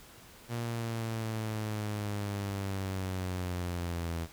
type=linear sweep; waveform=sawtooth; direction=down; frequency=118.8 to 82.41 Hz; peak=-29 dBFS; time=0.48-4.28 s; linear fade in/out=50 ms; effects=pink hiss -54 dBFS RMS until 4.32 s